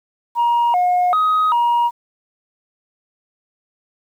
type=tone with pitch steps; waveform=sine; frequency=947 / 719 / 1258 / 950 Hz; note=A#5 / F#5 / D#6 / A#5; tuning=+27 / -50 / +19 / +33 cents; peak=-11 dBFS; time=0.35-1.91 s; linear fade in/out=50 ms; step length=390 ms; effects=tanh soft clip ceiling -11 dBFS + 8-bit